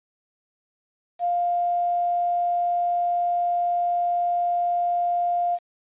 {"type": "tone with quantisation", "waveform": "sine", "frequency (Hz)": 701, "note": "F5", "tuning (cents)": 6, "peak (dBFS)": -20, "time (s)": [1.19, 5.59], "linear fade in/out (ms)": 50, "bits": 8, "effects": ["resampled to 8000 Hz"]}